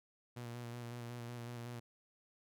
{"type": "tone with vibrato", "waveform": "sawtooth", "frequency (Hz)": 119.6, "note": "A#2", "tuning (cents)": 45, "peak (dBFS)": -40, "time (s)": [0.36, 1.8], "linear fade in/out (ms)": 10, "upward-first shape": "square", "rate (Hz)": 5.4, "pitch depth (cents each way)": 22, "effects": []}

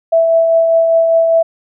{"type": "tone with tremolo", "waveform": "sine", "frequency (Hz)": 659.3, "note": "E5", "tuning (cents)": 0, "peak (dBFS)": -6, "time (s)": [0.12, 1.43], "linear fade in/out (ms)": 10, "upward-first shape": "triangle", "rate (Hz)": 5, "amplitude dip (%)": 35, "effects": []}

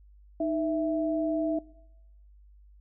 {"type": "tone pair together", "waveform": "sine", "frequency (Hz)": [311.1, 659.3], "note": ["D#4", "E5"], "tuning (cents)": [0, 0], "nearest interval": "octave + minor second", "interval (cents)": 1300, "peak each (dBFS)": -28, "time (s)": [0.4, 1.59], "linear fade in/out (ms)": 5, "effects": ["noise-tail reverb RT60 0.9 s tail -23 dB re dry", "added 50 Hz sine -52 dBFS peak until 2.8 s"]}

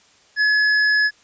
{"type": "tone", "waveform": "square", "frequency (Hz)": 1700, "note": "G#6", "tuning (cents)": 40, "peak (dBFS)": -15, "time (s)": [0.36, 1.11], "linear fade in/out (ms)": 50, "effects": ["white hiss -54 dBFS RMS until 1.23 s", "resampled to 16000 Hz"]}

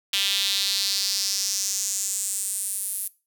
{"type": "tone with high-pass filter sweep", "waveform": "sawtooth", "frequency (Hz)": 197.2, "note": "G3", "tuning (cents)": 11, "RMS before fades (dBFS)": -26, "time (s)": [0.13, 3.08], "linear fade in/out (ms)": 5, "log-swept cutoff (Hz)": [3200, 11000], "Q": 3.5, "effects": ["noise-tail reverb RT60 0.3 s tail -20 dB re dry"]}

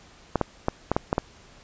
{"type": "clicks", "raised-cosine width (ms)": 1, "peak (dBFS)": -7, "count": 7, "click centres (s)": [0.357, 0.413, 0.684, 0.916, 0.965, 1.129, 1.181], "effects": ["pink hiss -52 dBFS RMS until 1.63 s", "resampled to 16000 Hz"]}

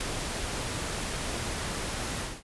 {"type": "noise with ADSR envelope", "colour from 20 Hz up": "pink", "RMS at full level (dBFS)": -29, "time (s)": [0, 2.43], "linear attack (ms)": 9, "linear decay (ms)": 4, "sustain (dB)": -4, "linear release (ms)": 220, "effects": ["resampled to 24000 Hz"]}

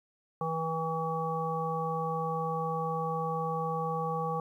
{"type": "harmonic tone", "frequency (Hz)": 162, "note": "E3", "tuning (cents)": -30, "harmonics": [1, 3, 5, 7], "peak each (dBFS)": [-35, -35, -35, -35], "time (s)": [0.41, 4.4], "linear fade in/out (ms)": 2, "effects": ["11-bit"]}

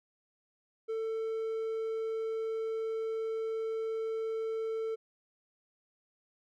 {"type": "tone", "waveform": "triangle", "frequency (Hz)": 445.7, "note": "A4", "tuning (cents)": 22, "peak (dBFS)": -30, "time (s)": [0.88, 4.96], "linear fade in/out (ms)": 20, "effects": []}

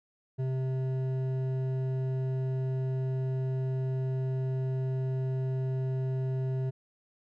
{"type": "tone with hard clipping", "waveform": "sine", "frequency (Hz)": 130.81, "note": "C3", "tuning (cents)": 0, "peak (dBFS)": -30, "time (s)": [0.38, 6.71], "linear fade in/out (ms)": 20, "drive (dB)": 9, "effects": []}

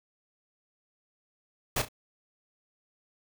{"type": "noise with echo", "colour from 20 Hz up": "pink", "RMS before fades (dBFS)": -28, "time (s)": [1.76, 1.82], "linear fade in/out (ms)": 5, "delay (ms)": 33, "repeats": 2, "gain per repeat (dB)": -11, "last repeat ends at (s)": 1.886, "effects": []}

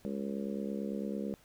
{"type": "harmonic tone", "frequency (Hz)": 69, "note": "C#2", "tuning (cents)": -7, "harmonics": [3, 4, 5, 6, 7, 8], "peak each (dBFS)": [-36, -43, -44, -44, -43, -46], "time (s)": [0.05, 1.34], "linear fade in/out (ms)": 0, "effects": ["pink hiss -63 dBFS RMS until 1.44 s"]}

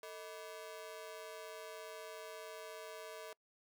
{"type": "ring-modulated tone", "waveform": "sawtooth", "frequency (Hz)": 538, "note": "C5", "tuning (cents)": 48, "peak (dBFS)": -40, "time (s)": [0.03, 3.33], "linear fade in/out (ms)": 2, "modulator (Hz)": 91.6, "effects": ["noise-tail reverb RT60 0.1 s tail -25 dB re dry"]}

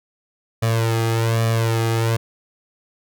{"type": "tone with flanger", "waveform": "sawtooth", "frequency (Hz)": 113.8, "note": "A#2", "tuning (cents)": -41, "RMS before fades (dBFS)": -19, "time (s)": [0.62, 2.17], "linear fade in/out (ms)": 10, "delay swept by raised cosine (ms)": [1.7, 2.45], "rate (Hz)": 1.2, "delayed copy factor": 0.95, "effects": []}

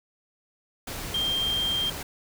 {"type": "tone in noise", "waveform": "sine", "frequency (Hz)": 3184, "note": "G7", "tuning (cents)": 26, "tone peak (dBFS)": -24, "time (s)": [1.14, 1.9], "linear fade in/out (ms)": 5, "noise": "pink", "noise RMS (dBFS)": -35, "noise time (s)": [0.87, 2.03], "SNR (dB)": 8, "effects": []}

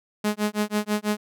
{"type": "tone with tremolo", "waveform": "sawtooth", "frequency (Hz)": 210, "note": "G#3", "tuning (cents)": 19, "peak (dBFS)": -16, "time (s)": [0.24, 1.17], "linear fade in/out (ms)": 5, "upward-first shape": "sine", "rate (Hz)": 6.1, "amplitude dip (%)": 100, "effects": []}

